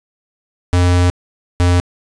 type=tone pair in turn; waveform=square; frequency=88.9 / 88.46 Hz; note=F2 / F2; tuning=+31 / +23 cents; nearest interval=unison; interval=8 cents; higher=first; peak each=-10 dBFS; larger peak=neither; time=0.73-1.1 / 1.6-1.8 s; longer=first; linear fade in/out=0 ms; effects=resampled to 22050 Hz + 7-bit